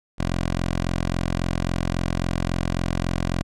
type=tone; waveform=10% pulse; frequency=43.66 Hz; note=F1; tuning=in tune; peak=-14 dBFS; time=0.18-3.43 s; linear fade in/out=20 ms; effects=low-pass 8000 Hz 12 dB/octave